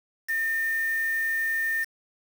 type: tone with quantisation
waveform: sine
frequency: 1812 Hz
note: A#6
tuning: 50 cents flat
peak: -24 dBFS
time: 0.28-1.85 s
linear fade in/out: 20 ms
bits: 6
effects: none